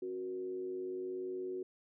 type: tone with frequency modulation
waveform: sine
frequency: 370 Hz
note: F#4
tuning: in tune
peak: -37 dBFS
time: 0.02-1.63 s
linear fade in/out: 5 ms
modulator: 101 Hz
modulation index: 0.48
effects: none